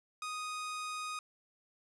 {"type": "tone", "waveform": "sawtooth", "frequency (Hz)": 1244.5, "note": "D#6", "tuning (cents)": 0, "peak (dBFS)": -34, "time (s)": [0.22, 1.19], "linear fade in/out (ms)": 2, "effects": ["resampled to 24000 Hz", "12-bit"]}